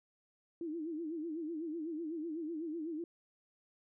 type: tone with vibrato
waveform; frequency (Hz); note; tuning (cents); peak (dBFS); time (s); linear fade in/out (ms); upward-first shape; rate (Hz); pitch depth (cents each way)
sine; 321.5; E4; -43; -37; 0.61-3.04; 2; sine; 8; 120
effects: none